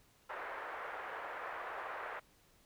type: band-pass noise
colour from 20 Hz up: white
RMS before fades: -44 dBFS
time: 0.29-2.2 s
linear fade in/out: 10 ms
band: 460 to 1700 Hz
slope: 24 dB/octave
effects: pink hiss -68 dBFS RMS until 2.65 s